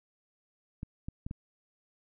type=clicks; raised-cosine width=5 ms; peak=-25 dBFS; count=4; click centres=0.831 / 1.085 / 1.265 / 1.311 s; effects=none